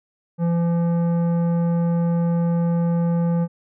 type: tone with tanh clipping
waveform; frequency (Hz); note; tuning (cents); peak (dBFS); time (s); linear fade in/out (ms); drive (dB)
sine; 170; F3; -46; -19; 0.38-3.48; 50; 12
effects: none